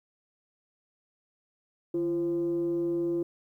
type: tone with frequency modulation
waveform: sine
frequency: 341.7 Hz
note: F4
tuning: 38 cents flat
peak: -25 dBFS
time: 1.94-3.23 s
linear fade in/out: 5 ms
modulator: 186 Hz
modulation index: 0.33
effects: tanh soft clip ceiling -21 dBFS + 11-bit